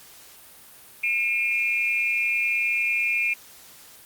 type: tone with amplitude modulation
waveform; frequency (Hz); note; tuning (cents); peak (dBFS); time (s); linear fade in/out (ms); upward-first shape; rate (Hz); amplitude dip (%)
sine; 2409; D7; +43; -17; 1.03-3.34; 10; sine; 231; 85
effects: white hiss -48 dBFS RMS until 4.05 s + Opus 48 kbps